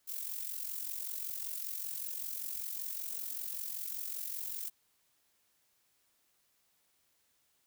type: noise with amplitude modulation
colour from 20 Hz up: violet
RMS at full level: -37 dBFS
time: 0.07-4.7 s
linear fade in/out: 20 ms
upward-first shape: sine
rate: 45.2 Hz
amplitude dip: 65%
effects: white hiss -74 dBFS RMS until 7.66 s